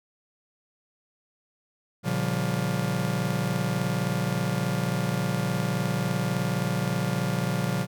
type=chord; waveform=45% pulse; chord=G half-diminished seventh; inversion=first; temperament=just; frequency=117.6 / 141.12 / 176.4 / 196 Hz; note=Bb2 / Db3 / F3 / G3; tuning=+16 / +31 / +18 / 0 cents; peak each=-31 / -30 / -29 / -33 dBFS; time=2.03-7.87 s; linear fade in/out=50 ms; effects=none